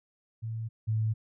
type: tone pair in turn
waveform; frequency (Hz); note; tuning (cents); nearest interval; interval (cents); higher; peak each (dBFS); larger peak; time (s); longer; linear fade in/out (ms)
sine; 112.5 / 109.87; A2 / A2; +39 / -2; unison; 41; first; -32 / -25; second; 0.42-0.69 / 0.87-1.14; neither; 20
effects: none